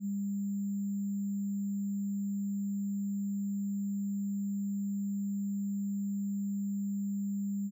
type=tone with sample-and-hold; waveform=sine; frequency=200 Hz; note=G3; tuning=35 cents sharp; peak=-31 dBFS; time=0-7.71 s; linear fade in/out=50 ms; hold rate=7350 Hz; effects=none